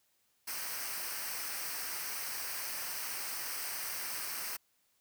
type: noise with comb filter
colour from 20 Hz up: white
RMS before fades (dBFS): -39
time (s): 0.47-4.57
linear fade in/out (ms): 10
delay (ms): 0.28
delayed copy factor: -0.65
effects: white hiss -74 dBFS RMS until 5 s